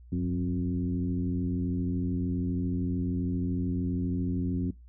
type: tone with frequency modulation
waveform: sine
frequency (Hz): 180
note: F#3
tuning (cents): -47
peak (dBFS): -26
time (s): 0.12-4.71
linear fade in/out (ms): 5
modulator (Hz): 87.1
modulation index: 1.3
effects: noise-tail reverb RT60 0.2 s tail -22 dB re dry + added 60 Hz sine -48 dBFS peak until 4.88 s